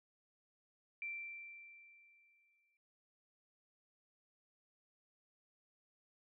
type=tone with exponential decay; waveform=sine; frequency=2349 Hz; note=D7; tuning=in tune; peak=-40 dBFS; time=1.02-2.77 s; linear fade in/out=1 ms; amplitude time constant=380 ms; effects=noise-tail reverb RT60 0.6 s tail -24 dB re dry